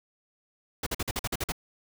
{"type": "noise bursts", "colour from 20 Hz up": "pink", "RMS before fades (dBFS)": -30, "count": 9, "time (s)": [0.83, 1.521], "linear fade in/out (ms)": 5, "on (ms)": 35, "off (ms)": 47, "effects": []}